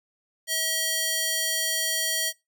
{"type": "tone with high-pass filter", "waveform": "square", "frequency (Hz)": 640, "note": "D#5", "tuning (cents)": 49, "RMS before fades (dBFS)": -26, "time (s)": [0.47, 2.33], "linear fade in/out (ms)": 50, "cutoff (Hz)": 2800, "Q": 0.58, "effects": ["noise-tail reverb RT60 0.2 s tail -22 dB re dry"]}